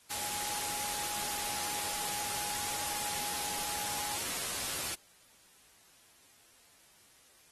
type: tone in noise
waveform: sine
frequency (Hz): 830.6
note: G#5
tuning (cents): 0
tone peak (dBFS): -43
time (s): 0.1-4.17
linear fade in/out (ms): 10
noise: white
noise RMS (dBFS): -36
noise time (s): 0.1-4.95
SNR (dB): -10
effects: white hiss -62 dBFS RMS until 7.51 s + AAC 32 kbps